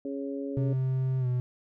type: harmonic tone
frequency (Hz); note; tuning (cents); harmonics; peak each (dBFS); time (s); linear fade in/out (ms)
138.6; C#3; 0; 2 / 3 / 4; -33 / -37 / -39; 0.05-0.73; 2
type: tone with pitch glide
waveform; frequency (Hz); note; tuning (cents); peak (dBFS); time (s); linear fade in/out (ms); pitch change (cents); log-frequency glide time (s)
triangle; 130.81 to 124.69; C3 to B2; 0 to +17; -23; 0.57-1.4; 0; -83; 1.19-1.27
effects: none